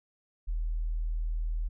sine tone, 40 Hz, D#1, 49 cents sharp, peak -28 dBFS, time 0.47-1.69 s, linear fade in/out 20 ms, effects none

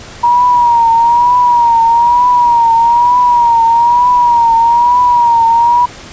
sine tone with vibrato, 950 Hz, A#5, 33 cents sharp, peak -5 dBFS, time 0.23-5.86 s, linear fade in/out 10 ms, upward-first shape triangle, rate 1.1 Hz, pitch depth 72 cents each way, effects pink hiss -31 dBFS RMS until 6.12 s + resampled to 16000 Hz

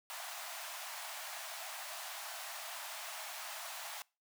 pink high-pass noise, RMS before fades -45 dBFS, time 0.1-4.02 s, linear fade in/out 0 ms, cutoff 620 Hz, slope 96 dB/octave, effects noise-tail reverb RT60 0.3 s tail -24 dB re dry

